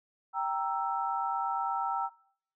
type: chord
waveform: sine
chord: E diminished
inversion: first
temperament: equal with one note detuned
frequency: 784 / 932.3 / 1323.1 Hz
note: G5 / Bb5 / E6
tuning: 0 / 0 / +6 cents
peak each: -33 dBFS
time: 0.33-2.1 s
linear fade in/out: 50 ms
effects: noise-tail reverb RT60 0.6 s tail -22 dB re dry